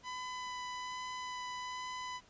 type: tone with vibrato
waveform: sawtooth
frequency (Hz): 1001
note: B5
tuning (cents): +23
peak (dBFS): -36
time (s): 0.03-2.21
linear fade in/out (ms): 50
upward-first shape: sine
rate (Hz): 1.2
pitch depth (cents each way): 8
effects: pink hiss -63 dBFS RMS until 2.29 s + resampled to 16000 Hz